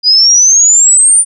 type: exponential sweep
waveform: sine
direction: up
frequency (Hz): 4867 to 9360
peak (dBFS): -3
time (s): 0.03-1.25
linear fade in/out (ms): 50
effects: none